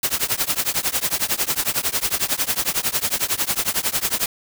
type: noise with tremolo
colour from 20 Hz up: white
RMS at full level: -18 dBFS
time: 0.03-4.26 s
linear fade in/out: 2 ms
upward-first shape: triangle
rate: 11 Hz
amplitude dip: 100%
effects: none